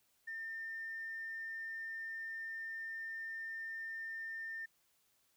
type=tone; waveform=sine; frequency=1805 Hz; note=A6; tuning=44 cents sharp; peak=-40 dBFS; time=0.27-4.66 s; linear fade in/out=10 ms; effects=tanh soft clip ceiling -36 dBFS + white hiss -75 dBFS RMS until 5.36 s